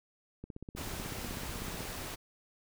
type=click train; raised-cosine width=3 ms; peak=-30 dBFS; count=23; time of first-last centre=0.44-1.806 s; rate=16.1 Hz
type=noise; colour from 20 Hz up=pink; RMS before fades=-41 dBFS; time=0.76-2.16 s; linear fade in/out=20 ms
effects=none